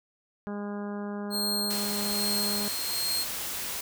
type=harmonic tone; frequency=204.6 Hz; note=G#3; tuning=26 cents flat; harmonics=1 / 2 / 3 / 4 / 5 / 6 / 7 / 8; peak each=-33 / -39 / -43 / -45 / -47 / -49 / -50 / -51 dBFS; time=0.47-2.68 s; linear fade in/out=0 ms
type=tone with tremolo; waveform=sawtooth; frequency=4219 Hz; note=C8; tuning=14 cents sharp; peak=-24 dBFS; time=1.3-3.26 s; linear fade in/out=50 ms; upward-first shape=sine; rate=1.2 Hz; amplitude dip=55%
type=noise; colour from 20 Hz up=white; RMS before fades=-34 dBFS; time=1.7-3.81 s; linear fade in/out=5 ms
effects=none